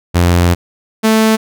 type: tone pair in turn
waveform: sawtooth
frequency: 87.31 / 220 Hz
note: F2 / A3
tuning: 0 / 0 cents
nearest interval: octave + major third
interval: 1600 cents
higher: second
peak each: -4 dBFS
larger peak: neither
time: 0.14-0.55 / 1.03-1.37 s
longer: first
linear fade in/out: 20 ms
effects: none